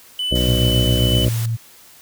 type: tone with tremolo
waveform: triangle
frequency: 2998 Hz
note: F#7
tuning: 22 cents sharp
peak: -18 dBFS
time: 0.19-1.25 s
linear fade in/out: 2 ms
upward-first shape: sine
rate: 2.3 Hz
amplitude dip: 25%
type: harmonic tone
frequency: 61.74 Hz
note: B1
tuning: in tune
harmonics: 1 / 2 / 3 / 4 / 5 / 6 / 8 / 9 / 10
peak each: -20 / -23 / -25 / -26 / -27 / -28 / -29 / -30 / -30 dBFS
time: 0.31-1.29 s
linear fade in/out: 10 ms
type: noise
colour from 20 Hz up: white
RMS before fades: -31 dBFS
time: 0.35-1.46 s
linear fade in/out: 5 ms
type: tone with pitch glide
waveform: sine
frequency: 116.54 to 114.14 Hz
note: A#2 to A#2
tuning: 0 to -36 cents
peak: -18 dBFS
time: 0.47-1.57 s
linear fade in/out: 20 ms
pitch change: -36 cents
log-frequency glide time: 0.59-1.38 s
effects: white hiss -46 dBFS RMS until 2.01 s